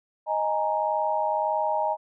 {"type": "chord", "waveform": "sine", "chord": "D# suspended fourth", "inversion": "none", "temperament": "equal", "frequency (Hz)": [622.3, 830.6, 932.3], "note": ["D#5", "G#5", "A#5"], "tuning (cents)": [0, 0, 0], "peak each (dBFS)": -27, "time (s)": [0.26, 1.97], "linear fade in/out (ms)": 50, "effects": []}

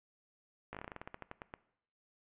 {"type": "slowing click train", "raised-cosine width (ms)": 0.5, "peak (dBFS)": -28, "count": 16, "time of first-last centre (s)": [0.73, 1.539], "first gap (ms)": 17, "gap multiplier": 1.15, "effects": ["noise-tail reverb RT60 0.7 s tail -19 dB re dry", "resampled to 8000 Hz"]}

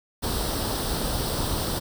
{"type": "noise with comb filter", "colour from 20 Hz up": "pink", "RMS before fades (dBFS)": -27, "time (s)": [0.22, 1.8], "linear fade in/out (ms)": 20, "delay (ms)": 0.22, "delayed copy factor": 0.65, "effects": []}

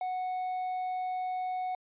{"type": "tone", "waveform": "triangle", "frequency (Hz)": 738, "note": "F#5", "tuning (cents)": -5, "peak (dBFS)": -29, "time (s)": [0.01, 1.75], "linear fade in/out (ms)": 2, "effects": ["resampled to 8000 Hz"]}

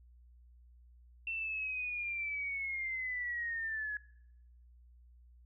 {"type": "linear sweep", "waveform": "sine", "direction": "down", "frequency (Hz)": [2699, 1681], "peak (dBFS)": -35, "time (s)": [1.27, 3.97], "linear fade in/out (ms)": 2, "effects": ["noise-tail reverb RT60 0.8 s tail -22 dB re dry", "added 60 Hz sine -57 dBFS peak until 5.45 s"]}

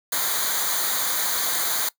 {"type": "noise with comb filter", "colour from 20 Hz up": "white", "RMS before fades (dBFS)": -24, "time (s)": [0.12, 1.89], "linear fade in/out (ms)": 5, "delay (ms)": 0.37, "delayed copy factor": -0.8, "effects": ["noise-tail reverb RT60 0.1 s tail -20 dB re dry"]}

